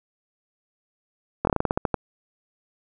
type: slowing click train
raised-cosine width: 1 ms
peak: -7 dBFS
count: 11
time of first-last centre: 1.45-1.943 s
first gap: 22 ms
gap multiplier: 1.17
effects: none